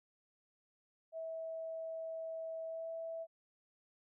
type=tone with pitch glide; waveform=sine; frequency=650 to 656.4 Hz; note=E5 to E5; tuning=-24 to -8 cents; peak=-40 dBFS; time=1.12-3.27 s; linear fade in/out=50 ms; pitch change=+16 cents; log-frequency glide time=2.66-2.89 s; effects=none